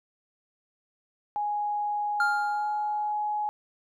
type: tone with pitch glide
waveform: sine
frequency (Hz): 830.6 to 840.3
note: G#5 to G#5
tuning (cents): 0 to +20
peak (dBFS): -26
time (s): 1.36-3.49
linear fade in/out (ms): 0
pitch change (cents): +20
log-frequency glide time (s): 2.5-2.67
type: tone with exponential decay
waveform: triangle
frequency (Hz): 1400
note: F6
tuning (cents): +4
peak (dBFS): -19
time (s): 2.2-3.12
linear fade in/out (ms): 2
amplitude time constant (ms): 200
effects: none